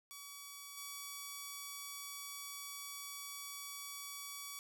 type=tone with level steps; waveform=5% pulse; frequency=1138 Hz; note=C#6; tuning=45 cents sharp; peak=-37 / -33 dBFS; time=0.11-4.59 s; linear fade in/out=0 ms; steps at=0.77 s; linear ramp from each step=5 ms; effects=none